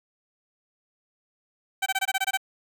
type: tone bursts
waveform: 15% pulse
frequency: 770 Hz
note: G5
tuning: 31 cents flat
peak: -16 dBFS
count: 9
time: 1.82-2.374 s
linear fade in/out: 10 ms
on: 42 ms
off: 22 ms
effects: none